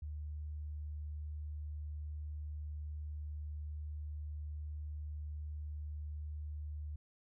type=tone; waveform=sine; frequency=75.1 Hz; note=D2; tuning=39 cents sharp; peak=-40 dBFS; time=0.02-6.96 s; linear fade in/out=5 ms; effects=none